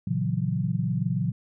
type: chord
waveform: sine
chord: F# dominant seventh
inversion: first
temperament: equal with one note detuned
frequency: 116.54 / 138.59 / 164.81 / 183.83 Hz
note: A#2 / C#3 / E3 / F#3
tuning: 0 / 0 / 0 / -11 cents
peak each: -29 dBFS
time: 0.07-1.32 s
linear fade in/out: 5 ms
effects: none